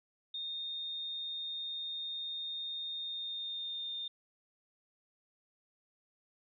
sine tone with pitch glide, 3669 to 3631 Hz, A#7 to A#7, -28 to -46 cents, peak -37 dBFS, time 0.34-4.08 s, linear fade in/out 5 ms, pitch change -18 cents, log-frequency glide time 2.96-3.97 s, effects none

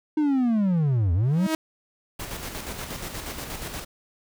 triangle linear two-way sweep, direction down then up, 311.1 to 80.8 to 201.3 Hz, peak -17 dBFS, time 0.17-1.47 s, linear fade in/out 5 ms, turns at 1.13 s
sawtooth tone with exponential growth, 317.5 Hz, D#4, 35 cents sharp, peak -16 dBFS, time 1.23-1.55 s, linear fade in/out 1 ms, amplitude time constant 68 ms
pink noise with tremolo, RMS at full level -33 dBFS, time 2.19-3.85 s, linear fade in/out 10 ms, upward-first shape square, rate 8.4 Hz, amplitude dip 40%
effects none

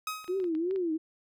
sawtooth tone with exponential decay, 1265 Hz, D#6, 28 cents sharp, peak -26 dBFS, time 0.07-0.49 s, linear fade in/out 2 ms, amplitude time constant 91 ms
clicks, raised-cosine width 0.3 ms, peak -34 dBFS, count 7, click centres 0.244 / 0.279 / 0.401 / 0.442 / 0.551 / 0.71 / 0.76 s
sine tone with vibrato, 349 Hz, F4, 1 cent flat, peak -27 dBFS, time 0.28-0.98 s, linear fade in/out 20 ms, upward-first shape triangle, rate 2.7 Hz, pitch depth 210 cents each way
effects none

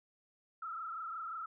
sine tone with frequency modulation, 1315 Hz, E6, 5 cents flat, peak -39 dBFS, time 0.62-1.46 s, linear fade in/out 5 ms, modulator 25.6 Hz, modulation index 2.3, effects none

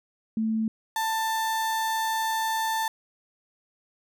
sine / 35% pulse tone pair in turn, 221 / 888.4 Hz, A3 / A5, +8 / +16 cents, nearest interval 2 octaves, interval 2408 cents, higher second, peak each -23 dBFS, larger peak neither, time 0.37-0.68 / 0.96-2.88 s, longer second, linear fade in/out 2 ms, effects none

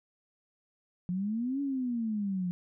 sine exponential two-way sweep, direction up then down, 174.61 to 284.8 to 174.61 Hz, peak -29 dBFS, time 1.09-2.51 s, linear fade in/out 0 ms, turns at 1.61 s, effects none

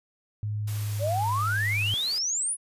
sine tone with pitch glide, 105.4 to 103.65 Hz, G#2 to G#2, +26 to -3 cents, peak -27 dBFS, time 0.43-1.94 s, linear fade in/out 0 ms, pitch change -29 cents, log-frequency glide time 0.76-1.04 s
white noise, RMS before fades -41 dBFS, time 0.67-2.19 s, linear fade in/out 10 ms
sine exponential sweep, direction up, 541 to 10548 Hz, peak -25 dBFS, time 0.99-2.57 s, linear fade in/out 50 ms
effects resampled to 32000 Hz

